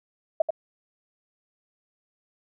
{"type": "tone with echo", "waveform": "sine", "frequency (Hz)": 639, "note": "D#5", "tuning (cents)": 46, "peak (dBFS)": -16, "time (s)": [0.4, 0.42], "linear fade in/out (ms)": 5, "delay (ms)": 86, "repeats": 1, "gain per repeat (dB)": -5, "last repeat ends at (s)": 0.506, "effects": []}